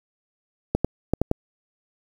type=clicks; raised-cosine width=2 ms; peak=-6 dBFS; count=5; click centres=0.75 / 0.846 / 1.136 / 1.216 / 1.314 s; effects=7-bit